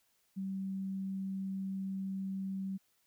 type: tone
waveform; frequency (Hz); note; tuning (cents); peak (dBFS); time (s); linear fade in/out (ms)
sine; 192.4; G3; -32; -35; 0.36-2.78; 20
effects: white hiss -74 dBFS RMS until 3.06 s